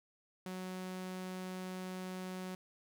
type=tone; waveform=sawtooth; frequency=185 Hz; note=F#3; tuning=in tune; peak=-37 dBFS; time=0.46-2.55 s; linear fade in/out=2 ms; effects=none